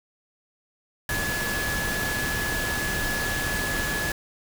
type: tone in noise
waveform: sine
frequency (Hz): 1700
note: G#6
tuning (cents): +40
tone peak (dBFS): -28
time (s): 1.09-4.12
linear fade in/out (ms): 2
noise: pink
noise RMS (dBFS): -29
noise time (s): 1.09-4.12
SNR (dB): -2
effects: none